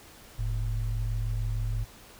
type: tone pair together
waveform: sine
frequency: 43.65 / 110 Hz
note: F1 / A2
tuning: 0 / 0 cents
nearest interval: octave + major third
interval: 1600 cents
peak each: -29 / -30 dBFS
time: 0.38-1.85 s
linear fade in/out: 20 ms
effects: pink hiss -51 dBFS RMS until 2.19 s